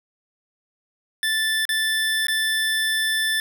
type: tone with dropouts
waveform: 25% pulse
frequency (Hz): 1760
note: A6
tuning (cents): 0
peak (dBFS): -16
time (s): 1.23-3.4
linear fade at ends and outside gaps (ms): 1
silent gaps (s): 1.653-1.691 / 2.269-2.283
effects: none